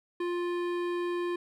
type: tone with hard clipping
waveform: sine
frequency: 350.3 Hz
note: F4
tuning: 5 cents sharp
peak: -31 dBFS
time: 0.2-1.36 s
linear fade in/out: 5 ms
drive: 15 dB
effects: none